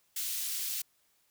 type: high-pass noise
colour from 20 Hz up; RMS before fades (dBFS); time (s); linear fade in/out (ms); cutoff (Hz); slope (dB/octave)
white; -35; 0.16-0.82; 5; 3000; 12
effects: white hiss -71 dBFS RMS until 1.3 s